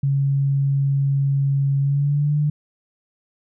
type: tone with pitch glide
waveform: sine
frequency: 138.59 to 148.54 Hz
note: C#3 to D3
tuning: 0 to +20 cents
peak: -16 dBFS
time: 0.03-2.5 s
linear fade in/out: 5 ms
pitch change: +120 cents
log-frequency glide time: 1.8-2.37 s
effects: none